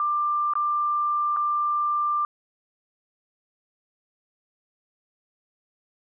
sine tone with dropouts, 1187 Hz, D6, 18 cents sharp, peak -21 dBFS, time 0-2.25 s, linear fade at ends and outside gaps 1 ms, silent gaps 0.536-0.554 / 1.364-1.369 s, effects none

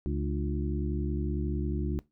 harmonic tone with a mistuned harmonic, 71 Hz, C#2, 42 cents sharp, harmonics 1 / 2 / 3 / 4 / 5, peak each -31 / -34 / -36 / -37 / -38 dBFS, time 0.06-1.99 s, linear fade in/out 0 ms, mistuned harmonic 4, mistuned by +96 cents, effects noise-tail reverb RT60 0.2 s tail -20 dB re dry

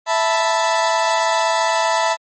35% pulse chord, E suspended fourth, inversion none, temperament equal, 659.3 / 880 / 987.8 Hz, E5 / A5 / B5, 0 / 0 / 0 cents, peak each -18 dBFS, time 0.06-2.17 s, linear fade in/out 50 ms, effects MP3 32 kbps

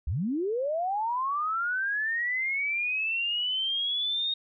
sine linear sweep, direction up, 55.6 to 3729 Hz, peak -26 dBFS, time 0.07-4.34 s, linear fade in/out 5 ms, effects none

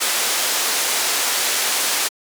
white low-pass noise, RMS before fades -20 dBFS, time 0-2.09 s, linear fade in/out 20 ms, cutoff 9500 Hz, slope 12 dB/octave, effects high-pass 400 Hz 12 dB/octave

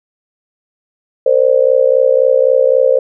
sine tone with amplitude modulation, 523.3 Hz, C5, in tune, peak -3 dBFS, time 1.26-2.99 s, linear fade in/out 5 ms, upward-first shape sine, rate 63.8 Hz, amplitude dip 95%, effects none

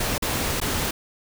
pink noise with dropouts, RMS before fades -25 dBFS, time 0-0.91 s, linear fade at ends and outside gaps 5 ms, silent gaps 0.181-0.222 / 0.602-0.614 s, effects none

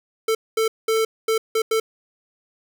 square tone bursts at uneven times, 444.4 Hz, A4, 17 cents sharp, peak -18 dBFS, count 6, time 0.28-0.35 / 0.57-0.68 / 0.88-1.05 / 1.28-1.38 / 1.55-1.62 / 1.71-1.8 s, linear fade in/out 5 ms, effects none

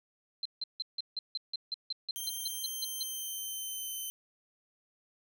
sine tone bursts, 4111 Hz, C8, 31 cents flat, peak -32 dBFS, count 15, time 0.43-3.03 s, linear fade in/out 2 ms, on 24 ms, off 160 ms
5% pulse tone with pitch glide, 3153 to 3072 Hz, G7 to G7, +9 to -36 cents, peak -29 dBFS, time 2.16-4.1 s, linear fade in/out 0 ms, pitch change -45 cents, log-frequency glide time 2.51-3.9 s
effects none

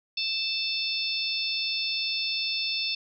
harmonic tone with a mistuned harmonic, 880 Hz, A5, in tune, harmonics 3 / 4 / 5 / 6, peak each -32 / -32 / -32 / -32 dBFS, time 0.17-2.95 s, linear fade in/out 5 ms, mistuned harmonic 4, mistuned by +28 cents, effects none

